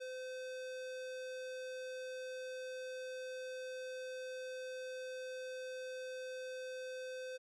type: tone with low-pass filter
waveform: square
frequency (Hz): 513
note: C5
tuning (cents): -34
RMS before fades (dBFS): -45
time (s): 0-7.38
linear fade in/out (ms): 20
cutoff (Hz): 7200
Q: 0.73
effects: none